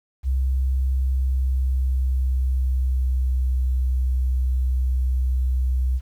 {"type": "tone with pitch glide", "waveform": "sine", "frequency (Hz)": [65.41, 63.73], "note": ["C2", "C2"], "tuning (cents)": [0, -45], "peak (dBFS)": -18, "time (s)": [0.23, 6.01], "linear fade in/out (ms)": 50, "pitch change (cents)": -45, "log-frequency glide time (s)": [0.92, 3.59], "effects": ["9-bit"]}